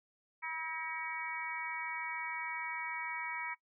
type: harmonic tone with a mistuned harmonic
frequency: 321.9 Hz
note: E4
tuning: 41 cents flat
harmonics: 3 / 4 / 5 / 6 / 7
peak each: -42 / -47 / -50 / -45 / -41 dBFS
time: 0.42-3.55 s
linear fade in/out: 20 ms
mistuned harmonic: 6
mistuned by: -20 cents
effects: noise-tail reverb RT60 0.1 s tail -19 dB re dry